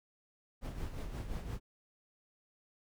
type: noise with tremolo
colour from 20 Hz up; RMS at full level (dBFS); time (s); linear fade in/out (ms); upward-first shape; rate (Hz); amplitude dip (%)
brown; -38; 0.61-1.6; 50; sine; 5.7; 55
effects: none